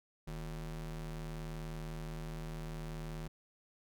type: ring-modulated tone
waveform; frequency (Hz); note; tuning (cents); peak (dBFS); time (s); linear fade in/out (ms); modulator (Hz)
square; 98; G2; 0; -38; 0.27-3.28; 10; 57.7
effects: none